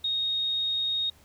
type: tone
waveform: sine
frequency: 3729 Hz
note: A#7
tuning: in tune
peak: -25 dBFS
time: 0.04-1.1 s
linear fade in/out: 5 ms
effects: added 78 Hz sine -58 dBFS peak until 1.24 s + pink hiss -59 dBFS RMS until 1.24 s